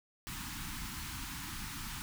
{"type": "band-stop noise", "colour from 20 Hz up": "pink", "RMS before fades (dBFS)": -42, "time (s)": [0.27, 2.02], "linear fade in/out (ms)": 0, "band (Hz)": [310, 880], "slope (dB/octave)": 48, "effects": []}